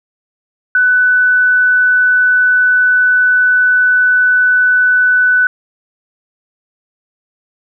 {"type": "tone", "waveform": "sine", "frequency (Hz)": 1495, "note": "F#6", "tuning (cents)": 17, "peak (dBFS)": -7, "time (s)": [0.75, 5.47], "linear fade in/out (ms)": 2, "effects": []}